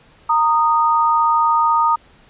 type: tone pair together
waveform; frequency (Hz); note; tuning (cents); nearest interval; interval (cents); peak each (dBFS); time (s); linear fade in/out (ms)
sine; 924 / 1238; A#5 / D#6; -16 / -9; perfect fourth; 507; -15; 0.29-1.96; 10
effects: pink hiss -50 dBFS RMS until 2.29 s + resampled to 8000 Hz